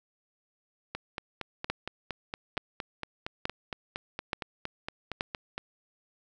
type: two click trains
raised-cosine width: 0.3 ms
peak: -13 / -18 dBFS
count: 5 / 21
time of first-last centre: 1.7-5.209 / 0.95-5.58 s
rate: 1.14 / 4.32 Hz
effects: none

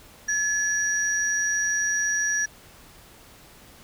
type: tone pair together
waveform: sine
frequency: 1712 / 5758 Hz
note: A6 / F#8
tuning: -48 / -48 cents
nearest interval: octave + major sixth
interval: 2100 cents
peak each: -23 / -25 dBFS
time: 0.28-2.46 s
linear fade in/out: 10 ms
effects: tanh soft clip ceiling -14 dBFS + pink hiss -50 dBFS RMS until 3.83 s

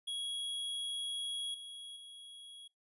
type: tone with level steps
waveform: square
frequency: 3322 Hz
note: G#7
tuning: in tune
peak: -37 / -46 / -50 dBFS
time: 0.07-2.68 s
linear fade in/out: 10 ms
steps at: 1.54 / 1.96 s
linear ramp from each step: 5 ms
effects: noise-tail reverb RT60 0.2 s tail -25 dB re dry + resampled to 24000 Hz

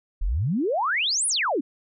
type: exponential two-way sweep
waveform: sine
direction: up then down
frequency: 33.74 to 10580 to 244.4 Hz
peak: -21 dBFS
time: 0.21-1.61 s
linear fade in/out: 10 ms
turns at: 1.27 s
effects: none

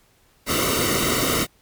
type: noise with comb filter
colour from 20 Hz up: pink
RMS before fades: -21 dBFS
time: 0.46-1.47 s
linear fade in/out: 50 ms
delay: 1.2 ms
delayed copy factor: -0.85
effects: pink hiss -59 dBFS RMS until 1.61 s + MP3 96 kbps

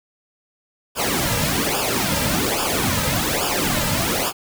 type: noise with flanger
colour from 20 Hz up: pink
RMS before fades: -21 dBFS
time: 0.95-4.33 s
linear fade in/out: 50 ms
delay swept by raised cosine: 0.49 to 2.79 ms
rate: 1.2 Hz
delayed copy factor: -0.8
effects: none

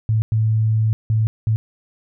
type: tone bursts at uneven times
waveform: sine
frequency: 110 Hz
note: A2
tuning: in tune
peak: -14 dBFS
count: 4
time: 0.09-0.22 / 0.32-0.93 / 1.1-1.27 / 1.47-1.56 s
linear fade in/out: 0 ms
effects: none

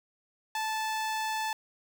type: tone with notch filter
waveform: sawtooth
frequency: 875 Hz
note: A5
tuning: 10 cents flat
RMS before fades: -32 dBFS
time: 0.55-1.53 s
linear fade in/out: 2 ms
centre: 11000 Hz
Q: 2
effects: none

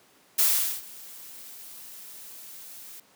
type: noise with ADSR envelope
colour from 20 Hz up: blue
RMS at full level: -20 dBFS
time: 0.38-3 s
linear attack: 14 ms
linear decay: 420 ms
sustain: -24 dB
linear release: 3 ms
effects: pink hiss -59 dBFS RMS until 3.15 s + high-pass 200 Hz 12 dB/octave

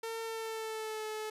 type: tone with pitch glide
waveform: sawtooth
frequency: 452.9 to 431.7 Hz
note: A#4 to A4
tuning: -50 to -33 cents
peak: -33 dBFS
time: 0.03-1.3 s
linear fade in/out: 5 ms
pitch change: -83 cents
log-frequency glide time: 0.22-1.06 s
effects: resampled to 32000 Hz

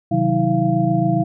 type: tone cluster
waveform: sine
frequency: 130.1 / 157.4 / 184.8 / 321.6 / 688 Hz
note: C3 / D#3 / F#3 / E4 / F5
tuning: -9 / +20 / -2 / -43 / -26 cents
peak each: -21 dBFS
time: 0.11-1.24 s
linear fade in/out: 10 ms
effects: none

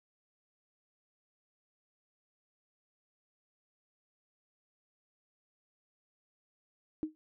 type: tone with exponential decay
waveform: sine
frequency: 311.1 Hz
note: D#4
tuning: in tune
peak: -27 dBFS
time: 7.03-7.15 s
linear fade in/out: 0 ms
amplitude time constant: 24 ms
effects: none

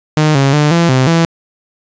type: tone with pitch steps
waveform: sawtooth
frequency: 153.5 / 137.2 / 149.1 / 169.3 / 129.9 / 166.2 Hz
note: D#3 / C#3 / D3 / E3 / C3 / E3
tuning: -23 / -17 / +27 / +46 / -12 / +15 cents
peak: -4 dBFS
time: 0.17-1.25 s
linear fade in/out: 0 ms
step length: 180 ms
effects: resampled to 16000 Hz + 7-bit

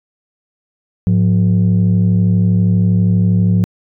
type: tone pair together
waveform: sine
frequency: 106.3 / 178.77 Hz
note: G#2 / F3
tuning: +41 / +41 cents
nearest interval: major sixth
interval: 900 cents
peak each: -10 dBFS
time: 1.07-3.64 s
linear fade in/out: 0 ms
effects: tanh soft clip ceiling -6 dBFS

